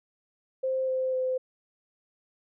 sine tone with pitch steps, 523.3 / 518.8 / 514.3 Hz, C5 / C5 / C5, 0 / -15 / -30 cents, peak -25 dBFS, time 0.63-1.38 s, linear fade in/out 10 ms, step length 250 ms, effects none

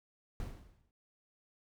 brown noise with exponential decay, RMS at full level -38 dBFS, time 0.4-0.91 s, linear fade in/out 1 ms, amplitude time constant 110 ms, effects none

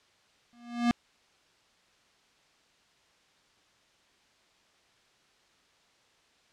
square tone with exponential growth, 238.3 Hz, A#3, 38 cents sharp, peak -20 dBFS, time 0.53-0.91 s, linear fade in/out 0 ms, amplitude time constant 82 ms, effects white hiss -65 dBFS RMS until 6.52 s + low-pass 5000 Hz 12 dB/octave

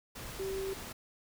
sine tone in noise, 386.1 Hz, G4, 26 cents flat, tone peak -34 dBFS, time 0.39-0.74 s, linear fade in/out 10 ms, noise pink, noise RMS -44 dBFS, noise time 0.15-0.93 s, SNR +7 dB, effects none

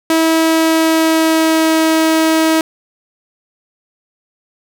sawtooth tone with pitch glide, 323.7 to 320.2 Hz, E4 to D#4, -31 to +50 cents, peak -6 dBFS, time 0.1-2.61 s, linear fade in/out 2 ms, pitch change -19 cents, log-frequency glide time 0.38-1.76 s, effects none

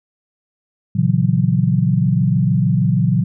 sine chord, F# dominant seventh, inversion first, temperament equal with one note detuned, 118.1 / 138.59 / 164.81 / 185 Hz, A#2 / C#3 / E3 / F#3, +23 / 0 / 0 / 0 cents, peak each -18 dBFS, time 0.95-3.24 s, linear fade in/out 10 ms, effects none

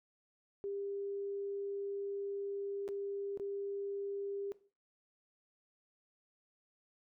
sine tone with dropouts, 399.4 Hz, G4, 32 cents sharp, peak -37 dBFS, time 0.64-4.52 s, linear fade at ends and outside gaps 0 ms, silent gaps 2.879-2.888 / 3.374-3.398 s, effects noise-tail reverb RT60 0.4 s tail -17 dB re dry

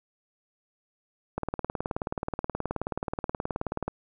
click train, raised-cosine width 1 ms, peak -15 dBFS, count 48, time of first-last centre 1.38-3.88 s, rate 18.8 Hz, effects none

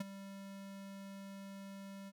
square tone with ADSR envelope, 196.2 Hz, G3, 2 cents sharp, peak -35 dBFS, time 0-2.12 s, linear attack 7 ms, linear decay 19 ms, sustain -13 dB, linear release 41 ms, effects none

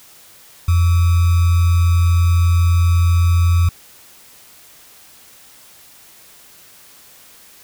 sine tone with sample-and-hold, 86 Hz, F2, 26 cents flat, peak -10 dBFS, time 0.68-3.69 s, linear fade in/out 5 ms, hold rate 1225 Hz, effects white hiss -45 dBFS RMS until 7.63 s

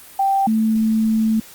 sine tone pair in turn, 783 / 220.6 Hz, G5 / A3, -2 / +5 cents, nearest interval octave + minor seventh, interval 2193 cents, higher first, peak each -14 dBFS, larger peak neither, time 0.19-0.47 / 0.47-1.4 s, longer second, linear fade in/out 5 ms, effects white hiss -42 dBFS RMS until 1.54 s + Opus 32 kbps

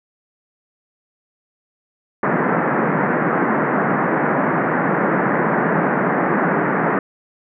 pink band-pass noise, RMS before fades -18 dBFS, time 2.23-6.99 s, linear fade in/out 2 ms, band 150 to 1900 Hz, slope 48 dB/octave, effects none

